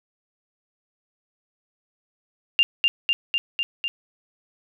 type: tone with echo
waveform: sine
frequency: 2795 Hz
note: F7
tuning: 1 cent sharp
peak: -13 dBFS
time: 2.59-2.63 s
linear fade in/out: 0 ms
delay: 250 ms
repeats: 5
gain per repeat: -2 dB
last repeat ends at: 3.88 s
effects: none